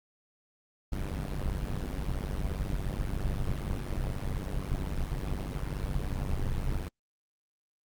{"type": "noise with amplitude modulation", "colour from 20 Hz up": "brown", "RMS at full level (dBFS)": -28, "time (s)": [0.92, 6.89], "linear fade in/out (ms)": 10, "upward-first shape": "sine", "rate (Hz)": 97.2, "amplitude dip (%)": 90, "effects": ["Opus 48 kbps"]}